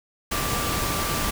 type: tone in noise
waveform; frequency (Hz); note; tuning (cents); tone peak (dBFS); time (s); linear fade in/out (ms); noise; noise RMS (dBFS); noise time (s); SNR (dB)
sine; 1173; D6; -2; -31; 0.31-1.31; 10; pink; -26; 0.31-1.31; -8
effects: none